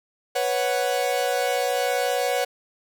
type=chord; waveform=45% pulse; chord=B suspended second; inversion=none; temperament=equal; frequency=493.9 / 554.4 / 740 Hz; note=B4 / C#5 / F#5; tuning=0 / 0 / 0 cents; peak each=-26 dBFS; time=0.35-2.45 s; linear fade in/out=10 ms; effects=none